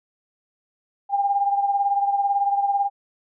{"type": "beating tone pair", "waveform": "sine", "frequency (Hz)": [800, 818], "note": ["G5", "G#5"], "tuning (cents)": [35, -26], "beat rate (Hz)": 18, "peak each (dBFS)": [-19, -26], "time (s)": [1.09, 2.9], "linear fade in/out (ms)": 50, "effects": []}